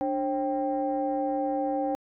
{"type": "tone cluster", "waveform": "sine", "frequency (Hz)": [294.3, 537, 785], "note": ["D4", "C5", "G5"], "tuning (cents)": [4, 45, 2], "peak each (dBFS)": -29, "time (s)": [0.01, 1.95], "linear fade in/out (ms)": 0, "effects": ["tanh soft clip ceiling -17 dBFS"]}